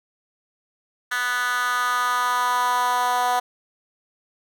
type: tone with high-pass filter sweep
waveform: 10% pulse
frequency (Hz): 246.9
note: B3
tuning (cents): 0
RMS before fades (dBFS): -22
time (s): 1.11-3.4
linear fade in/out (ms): 10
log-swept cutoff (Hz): 1600 to 780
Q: 3.4
effects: none